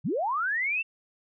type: linear sweep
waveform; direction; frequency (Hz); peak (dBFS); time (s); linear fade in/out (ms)
sine; up; 105.9 to 2732; -25; 0.04-0.83; 20
effects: none